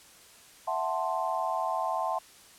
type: chord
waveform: sine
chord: F# half-diminished seventh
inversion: third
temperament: equal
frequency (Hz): 659.3 / 740 / 880 / 1046.5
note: E5 / F#5 / A5 / C6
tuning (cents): 0 / 0 / 0 / 0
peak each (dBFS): -33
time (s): 0.67-2.19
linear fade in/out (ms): 10
effects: white hiss -54 dBFS RMS until 2.58 s + low-pass 11000 Hz 12 dB/octave